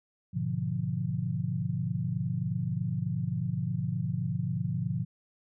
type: chord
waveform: sine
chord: G# diminished seventh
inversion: none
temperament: equal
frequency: 103.83 / 123.47 / 146.83 / 174.61 Hz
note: G#2 / B2 / D3 / F3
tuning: 0 / 0 / 0 / 0 cents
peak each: -36 / -33 / -34 / -33 dBFS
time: 0.33-5.05 s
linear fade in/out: 20 ms
effects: none